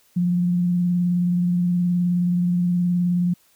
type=tone with vibrato; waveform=sine; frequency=176.6 Hz; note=F3; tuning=20 cents sharp; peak=-17 dBFS; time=0.16-3.34 s; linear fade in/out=10 ms; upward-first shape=triangle; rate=19 Hz; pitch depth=28 cents each way; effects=white hiss -59 dBFS RMS until 3.55 s